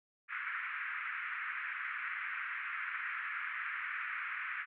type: band-pass noise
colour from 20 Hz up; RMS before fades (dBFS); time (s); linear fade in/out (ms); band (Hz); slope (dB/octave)
pink; -40; 0.28-4.66; 50; 1300 to 2300; 48
effects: none